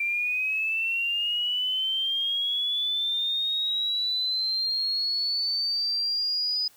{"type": "linear sweep", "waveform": "sine", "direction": "up", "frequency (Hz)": [2355, 4989], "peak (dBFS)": -24, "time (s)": [0, 6.68], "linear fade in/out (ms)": 5, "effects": ["white hiss -57 dBFS RMS until 6.76 s"]}